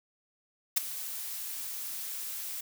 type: noise with ADSR envelope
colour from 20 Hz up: blue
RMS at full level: -22 dBFS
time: 0.76-2.61 s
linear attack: 15 ms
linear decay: 10 ms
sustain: -16 dB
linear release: 6 ms
effects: none